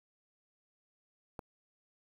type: click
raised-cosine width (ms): 1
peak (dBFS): -27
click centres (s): 1.392
effects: 9-bit